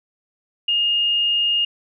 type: tone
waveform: sine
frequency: 2840 Hz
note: F7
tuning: 28 cents sharp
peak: -16 dBFS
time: 0.68-1.65 s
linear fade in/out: 5 ms
effects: none